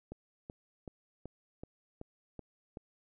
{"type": "click train", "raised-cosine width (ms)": 2, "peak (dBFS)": -30, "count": 8, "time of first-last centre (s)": [0.12, 2.772], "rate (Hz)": 2.64, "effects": []}